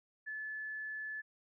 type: tone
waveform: sine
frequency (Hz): 1730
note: A6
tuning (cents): -30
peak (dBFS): -39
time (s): 0.26-1.22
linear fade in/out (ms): 20
effects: none